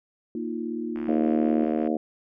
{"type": "chord", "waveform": "sine", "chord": "Bb suspended fourth", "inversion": "none", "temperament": "equal", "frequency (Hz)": [233.1, 311.1, 349.2], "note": ["Bb3", "Eb4", "F4"], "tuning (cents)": [0, 0, 0], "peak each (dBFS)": [-31, -33, -33], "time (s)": [0.35, 1.64], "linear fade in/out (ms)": 2}
{"type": "click train", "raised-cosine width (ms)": 0.5, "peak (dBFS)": -27, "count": 67, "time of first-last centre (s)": [0.96, 1.873], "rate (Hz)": 72.3}
{"type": "harmonic tone", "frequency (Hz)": 77.78, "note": "D#2", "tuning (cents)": 0, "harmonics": [3, 4, 5, 6, 7, 8, 9], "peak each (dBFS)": [-27, -27, -32, -34, -33, -35, -34], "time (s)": [1.08, 1.97], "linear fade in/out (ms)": 5}
{"effects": []}